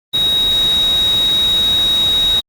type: tone in noise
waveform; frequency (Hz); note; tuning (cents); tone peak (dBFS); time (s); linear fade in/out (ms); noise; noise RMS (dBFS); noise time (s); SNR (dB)
sine; 3797; A#7; +31; -11; 0.13-2.41; 20; pink; -27; 0.13-2.41; +13
effects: Opus 32 kbps